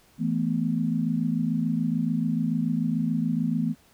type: chord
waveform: sine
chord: E suspended fourth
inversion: none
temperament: equal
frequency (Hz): 164.81 / 220 / 246.9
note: E3 / A3 / B3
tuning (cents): 0 / 0 / 0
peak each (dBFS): -27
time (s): 0.18-3.75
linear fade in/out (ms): 50
effects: pink hiss -59 dBFS RMS until 3.93 s